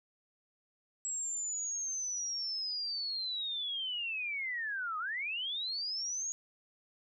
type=linear two-way sweep; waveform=sine; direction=down then up; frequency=7710 to 1222 to 6730 Hz; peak=-34 dBFS; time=1.05-6.32 s; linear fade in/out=0 ms; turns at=4.98 s; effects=none